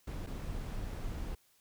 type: noise with dropouts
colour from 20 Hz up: brown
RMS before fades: -39 dBFS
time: 0.07-1.35 s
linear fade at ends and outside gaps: 5 ms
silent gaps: 0.265-0.27 s
effects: white hiss -69 dBFS RMS until 1.6 s